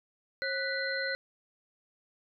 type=tone cluster; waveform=sine; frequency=539 / 1487 / 1972 / 4139 Hz; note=C#5 / F#6 / B6 / C8; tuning=-49 / +8 / -3 / -20 cents; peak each=-36 / -34 / -36 / -38 dBFS; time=0.42-1.15 s; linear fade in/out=0 ms; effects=none